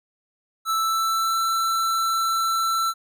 square tone with pitch glide, 1318.5 to 1336.9 Hz, E6 to E6, 0 to +24 cents, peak -21 dBFS, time 0.65-2.94 s, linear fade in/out 50 ms, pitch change +24 cents, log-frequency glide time 0.78-1.39 s, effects none

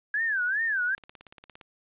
sine tone with vibrato, 1632 Hz, G#6, 31 cents flat, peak -24 dBFS, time 0.14-0.95 s, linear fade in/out 2 ms, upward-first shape sine, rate 2.5 Hz, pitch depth 210 cents each way
click train, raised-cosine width 0.2 ms, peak -28 dBFS, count 12, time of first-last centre 0.98-1.612 s, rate 17.4 Hz
effects resampled to 8000 Hz + 11-bit

